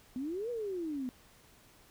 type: exponential two-way sweep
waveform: sine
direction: up then down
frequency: 244.5 to 493.9 to 244.5 Hz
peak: -34 dBFS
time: 0.16-1.09 s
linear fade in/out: 0 ms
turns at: 0.5 s
effects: pink hiss -61 dBFS RMS until 1.9 s